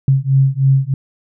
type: beating tone pair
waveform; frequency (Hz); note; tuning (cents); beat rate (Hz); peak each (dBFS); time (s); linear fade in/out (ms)
sine; 133.6 / 136.8; C3 / C#3; +36 / -23; 3.2; -13; 0.08-0.94; 2
effects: none